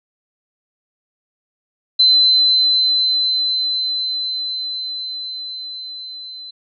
sine tone with level ramp, 4052 Hz, B7, 44 cents sharp, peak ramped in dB -8 to -31 dBFS, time 1.99-6.51 s, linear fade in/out 10 ms, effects none

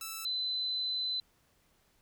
5% pulse / sine tone pair in turn, 1318.5 / 4027 Hz, E6 / B7, 0 / +33 cents, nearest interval octave + perfect fifth, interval 1933 cents, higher second, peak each -27 / -31 dBFS, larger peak first, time 0.01-0.25 / 0.25-1.2 s, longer second, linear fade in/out 2 ms, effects pink hiss -70 dBFS RMS until 2.01 s

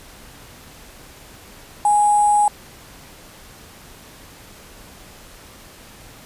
sine tone with sample-and-hold, 830.6 Hz, G#5, in tune, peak -12 dBFS, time 1.85-2.48 s, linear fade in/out 2 ms, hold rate 8820 Hz, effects pink hiss -43 dBFS RMS until 6.25 s + resampled to 32000 Hz

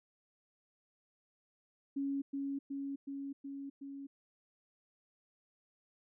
sine tone with echo, 277.2 Hz, C#4, in tune, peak -33 dBFS, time 1.96-2.22 s, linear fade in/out 10 ms, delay 370 ms, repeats 5, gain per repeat -2 dB, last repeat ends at 4.07 s, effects none

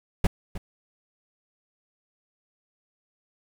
brown noise with echo, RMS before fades -19 dBFS, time 0.24-0.27 s, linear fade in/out 5 ms, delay 310 ms, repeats 1, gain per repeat -14 dB, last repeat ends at 0.58 s, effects none

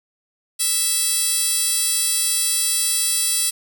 10% pulse tone with high-pass filter, 659.3 Hz, E5, in tune, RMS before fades -20 dBFS, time 0.59-3.51 s, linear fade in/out 20 ms, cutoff 6900 Hz, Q 1.7, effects none

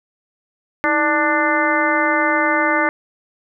harmonic tone with a mistuned harmonic, 295.9 Hz, D4, 13 cents sharp, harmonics 1 / 2 / 3 / 4 / 5 / 6 / 7, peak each -22 / -22 / -22 / -22 / -22 / -22 / -22 dBFS, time 0.84-2.89 s, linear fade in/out 0 ms, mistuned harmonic 1, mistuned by +130 cents, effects none

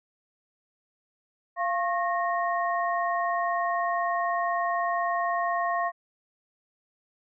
sine tone cluster, 692 / 1086 / 1856 Hz, F5 / C#6 / A#6, -16 / -36 / -8 cents, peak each -27 / -28 / -33 dBFS, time 1.56-5.92 s, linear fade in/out 50 ms, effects none

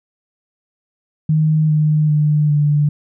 sine tone with pitch steps, 155.56 / 152.8 / 150.09 / 147.42 Hz, D#3 / D#3 / D3 / D3, 0 / -31 / +38 / +7 cents, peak -11 dBFS, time 1.29-2.89 s, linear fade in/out 5 ms, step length 400 ms, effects none

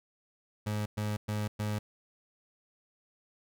30% pulse tone bursts, 105.5 Hz, G#2, 28 cents sharp, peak -28 dBFS, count 4, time 0.66-1.79 s, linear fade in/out 10 ms, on 200 ms, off 110 ms, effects none

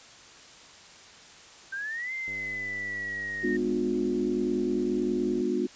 sine exponential two-way sweep, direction up then down, 1550 to 2093 to 1839 Hz, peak -31 dBFS, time 1.72-3.57 s, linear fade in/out 10 ms, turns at 2.13 s
click train, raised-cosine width 2 ms, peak -35 dBFS, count 317, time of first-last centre 2.28-5.409 s, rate 101 Hz
sine chord, G# diminished seventh, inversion none, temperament just, 207.7 / 249.2 / 299 / 358.8 Hz, G#3 / B3 / D4 / F4, 0 / +16 / +31 / +47 cents, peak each -33 / -30 / -32 / -28 dBFS, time 3.43-5.67 s, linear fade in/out 10 ms
effects white hiss -50 dBFS RMS until 5.75 s + resampled to 16000 Hz

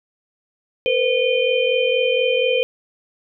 sine tone cluster, 466.8 / 511 / 2451 / 3095 Hz, A#4 / C5 / D#7 / G7, +2 / -41 / -27 / -23 cents, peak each -21 / -18 / -23 / -25 dBFS, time 0.86-2.63 s, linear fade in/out 0 ms, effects none

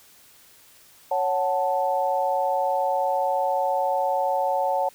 sine chord, F# minor, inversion second, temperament equal, 554.4 / 740 / 880 Hz, C#5 / F#5 / A5, 0 / 0 / 0 cents, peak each -25 dBFS, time 1.11-4.89 s, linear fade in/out 5 ms, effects white hiss -53 dBFS RMS until 4.94 s

